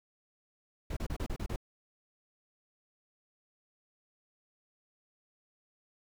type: noise bursts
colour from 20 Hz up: brown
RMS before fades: -35 dBFS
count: 7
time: 0.9-1.561 s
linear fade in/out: 5 ms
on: 67 ms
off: 32 ms
effects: none